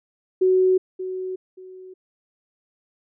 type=tone with echo; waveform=sine; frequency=372.4 Hz; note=F#4; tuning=11 cents sharp; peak=-14 dBFS; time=0.41-0.78 s; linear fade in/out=10 ms; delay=580 ms; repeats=2; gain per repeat=-12 dB; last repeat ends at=1.94 s; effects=none